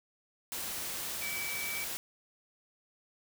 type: tone in noise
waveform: sine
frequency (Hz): 2299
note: D7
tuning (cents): -37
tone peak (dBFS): -37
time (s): 1.22-1.84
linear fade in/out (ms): 0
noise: white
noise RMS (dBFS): -38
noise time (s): 0.52-1.97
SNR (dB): -2
effects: none